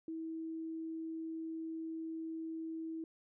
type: tone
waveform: sine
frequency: 323.6 Hz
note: E4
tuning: 32 cents flat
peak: -39 dBFS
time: 0.08-3.04 s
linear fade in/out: 2 ms
effects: none